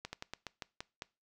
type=slowing click train; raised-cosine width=0.2 ms; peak=-23 dBFS; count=8; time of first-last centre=0.05-1.021 s; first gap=80 ms; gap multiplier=1.18; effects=noise-tail reverb RT60 0.3 s tail -22 dB re dry